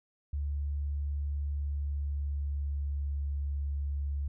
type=tone with pitch glide; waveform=sine; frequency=71.9 to 70.99 Hz; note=D2 to C#2; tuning=-36 to +42 cents; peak=-30 dBFS; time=0.33-4.28 s; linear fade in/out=5 ms; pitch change=-22 cents; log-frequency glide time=1.5-3.13 s; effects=none